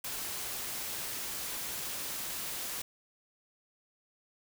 white noise, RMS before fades -38 dBFS, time 0.04-2.82 s, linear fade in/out 5 ms, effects none

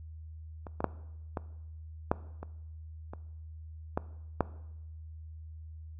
clicks, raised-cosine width 1 ms, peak -28 / -19 / -12 / -19 / -11 / -26 / -27 / -15 / -11 dBFS, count 9, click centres 0.668 / 0.805 / 0.843 / 1.372 / 2.115 / 2.43 / 3.135 / 3.975 / 4.407 s, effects noise-tail reverb RT60 0.9 s tail -18 dB re dry + added 79 Hz sine -43 dBFS peak until 5.99 s

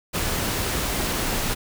pink noise, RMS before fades -25 dBFS, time 0.13-1.55 s, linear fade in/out 20 ms, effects none

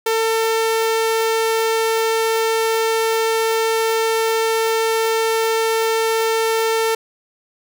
sawtooth tone, 448.7 Hz, A4, 34 cents sharp, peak -12 dBFS, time 0.06-6.95 s, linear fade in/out 5 ms, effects none

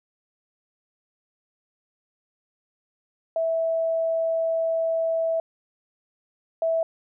sine tone pair in turn, 655 / 655 Hz, E5 / E5, -11 / -11 cents, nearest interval unison, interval 0 cents, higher neither, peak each -21 / -20 dBFS, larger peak second, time 3.36-5.4 / 6.62-6.83 s, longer first, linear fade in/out 2 ms, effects none

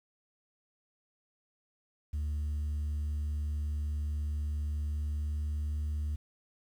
sine tone with pitch glide, 74.6 to 75.21 Hz, D2 to D2, +28 to +42 cents, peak -28 dBFS, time 2.13-6.16 s, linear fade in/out 10 ms, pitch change +14 cents, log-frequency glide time 4.85-5.69 s, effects tanh soft clip ceiling -30 dBFS + 10-bit

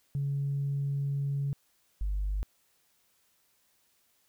sine tone pair in turn, 140.2 / 49.57 Hz, C#3 / G1, +20 / +20 cents, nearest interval octave + tritone, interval 1800 cents, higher first, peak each -27 dBFS, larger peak neither, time 0.15-1.53 / 2.01-2.43 s, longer first, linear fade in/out 0 ms, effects tanh soft clip ceiling -24 dBFS + white hiss -70 dBFS RMS until 4.28 s

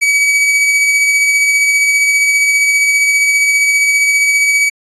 45% pulse tone with tremolo, 2277 Hz, C#7, 46 cents sharp, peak -7 dBFS, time 0.01-4.7 s, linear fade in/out 20 ms, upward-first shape triangle, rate 15 Hz, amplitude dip 35%, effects resampled to 24000 Hz

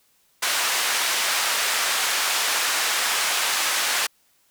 pink band-pass noise, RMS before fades -23 dBFS, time 0.42-4.07 s, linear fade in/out 10 ms, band 1100 to 11000 Hz, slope 12 dB/octave, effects white hiss -63 dBFS RMS until 4.5 s

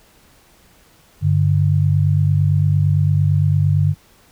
sine tone pair together, 98 / 146.83 Hz, G2 / D3, 0 / 0 cents, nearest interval perfect fifth, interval 700 cents, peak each -15 dBFS, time 1.21-3.95 s, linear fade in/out 50 ms, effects pink hiss -52 dBFS RMS until 4.31 s

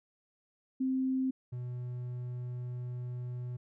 sine / triangle tone pair in turn, 261.6 / 123.46 Hz, C4 / B2, 0 / 0 cents, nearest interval octave + minor second, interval 1300 cents, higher first, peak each -28 / -34 dBFS, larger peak first, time 0.8-1.31 / 1.52-3.57 s, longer second, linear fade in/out 10 ms, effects none

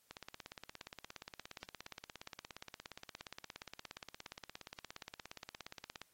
click train, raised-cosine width 0.2 ms, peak -29 dBFS, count 102, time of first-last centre 0.11-6.016 s, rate 17.1 Hz, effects white hiss -73 dBFS RMS until 6.13 s + AAC 48 kbps

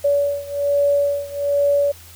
sine beating tone pair, 570 / 571.2 Hz, C#5 / D5, +48 / -48 cents, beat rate 1.2 Hz, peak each -18 / -20 dBFS, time 0.04-1.92 s, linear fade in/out 10 ms, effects added 85 Hz sine -44 dBFS peak until 2.15 s + white hiss -44 dBFS RMS until 2.15 s

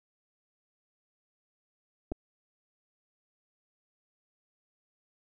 clicks, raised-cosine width 2 ms, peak -22 dBFS, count 2, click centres 2.118 / 2.121 s, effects none

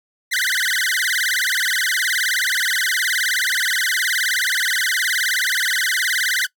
sawtooth tone with vibrato, 1760 Hz, A6, in tune, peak -14 dBFS, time 0.31-6.47 s, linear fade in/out 20 ms, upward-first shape sine, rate 19 Hz, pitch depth 300 cents each way, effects noise-tail reverb RT60 0.1 s tail -21 dB re dry

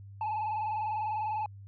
sine tone with vibrato, 860 Hz, A5, 40 cents flat, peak -27 dBFS, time 0.21-1.46 s, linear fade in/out 2 ms, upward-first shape sine, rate 20 Hz, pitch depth 64 cents each way, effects tanh soft clip ceiling -29 dBFS + added 99 Hz sine -45 dBFS peak until 1.67 s

